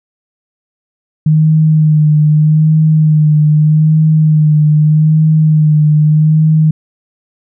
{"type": "tone with vibrato", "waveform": "sine", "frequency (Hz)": 154.1, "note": "D#3", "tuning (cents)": -16, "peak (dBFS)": -5, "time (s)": [1.26, 6.71], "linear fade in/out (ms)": 5, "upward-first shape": "sine", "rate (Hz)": 0.81, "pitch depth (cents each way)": 31, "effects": []}